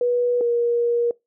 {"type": "tone pair in turn", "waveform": "sine", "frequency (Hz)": [486.9, 474.1], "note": ["B4", "A#4"], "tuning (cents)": [-25, 29], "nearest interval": "unison", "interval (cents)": 46, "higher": "first", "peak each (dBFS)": -17, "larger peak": "neither", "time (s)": [[0.01, 0.41], [0.41, 1.11]], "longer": "second", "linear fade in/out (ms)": 2, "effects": ["noise-tail reverb RT60 0.2 s tail -23 dB re dry"]}